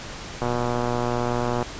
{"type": "click train", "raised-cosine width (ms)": 1, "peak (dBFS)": -11, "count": 147, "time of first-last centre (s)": [0.42, 1.627], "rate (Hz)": 121, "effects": ["pink hiss -36 dBFS RMS until 1.79 s", "resampled to 16000 Hz"]}